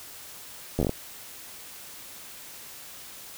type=slowing click train; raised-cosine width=2 ms; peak=-12 dBFS; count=7; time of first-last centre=0.79-0.894 s; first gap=11 ms; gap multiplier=1.18; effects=white hiss -44 dBFS RMS until 3.37 s